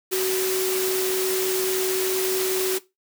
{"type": "tone in noise", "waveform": "sine", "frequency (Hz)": 375.6, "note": "F#4", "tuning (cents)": 26, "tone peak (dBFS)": -22, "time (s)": [0.11, 2.79], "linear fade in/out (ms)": 20, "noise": "white", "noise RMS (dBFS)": -27, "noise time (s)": [0.11, 2.79], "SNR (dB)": 2, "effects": ["noise-tail reverb RT60 0.2 s tail -17 dB re dry", "high-pass 200 Hz 12 dB/octave"]}